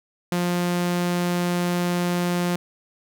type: tone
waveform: sawtooth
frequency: 176.1 Hz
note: F3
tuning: 15 cents sharp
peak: -17 dBFS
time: 0.32-2.56 s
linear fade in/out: 2 ms
effects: none